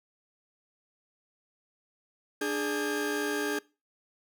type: tone cluster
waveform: 40% pulse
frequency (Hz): 295.8 / 417.3 / 1606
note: D4 / G#4 / G6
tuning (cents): +13 / +8 / +41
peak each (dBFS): -32 / -31 / -34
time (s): 2.41-3.59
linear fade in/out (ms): 5
effects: noise-tail reverb RT60 0.3 s tail -22 dB re dry